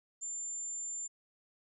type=tone; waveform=sine; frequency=7220 Hz; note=A8; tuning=44 cents sharp; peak=-37 dBFS; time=0.21-1.08 s; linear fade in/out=20 ms; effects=none